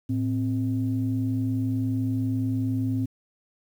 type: tone pair together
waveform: sine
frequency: 110 / 261.4 Hz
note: A2 / C4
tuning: 0 / -1 cents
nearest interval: octave + minor third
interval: 1499 cents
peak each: -25 dBFS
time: 0.09-3.06 s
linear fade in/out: 10 ms
effects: tanh soft clip ceiling -16 dBFS + 9-bit